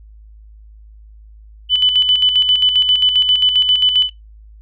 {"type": "tone with tremolo", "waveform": "sine", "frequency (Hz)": 3000, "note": "F#7", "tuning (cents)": 23, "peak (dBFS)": -8, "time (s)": [1.69, 4.1], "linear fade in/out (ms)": 50, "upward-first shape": "square", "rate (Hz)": 7.5, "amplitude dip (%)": 50, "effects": ["noise-tail reverb RT60 0.2 s tail -21 dB re dry", "added 53 Hz sine -38 dBFS peak until 4.61 s"]}